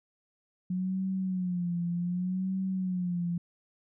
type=tone with vibrato; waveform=sine; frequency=181 Hz; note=F#3; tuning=38 cents flat; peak=-28 dBFS; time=0.7-3.38 s; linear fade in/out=5 ms; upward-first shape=sine; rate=0.66 Hz; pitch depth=84 cents each way; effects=none